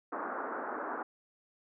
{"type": "band-pass noise", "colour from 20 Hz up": "white", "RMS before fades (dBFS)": -38, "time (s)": [0.12, 1.03], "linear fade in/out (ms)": 5, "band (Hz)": [240, 1500], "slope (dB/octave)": 48, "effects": []}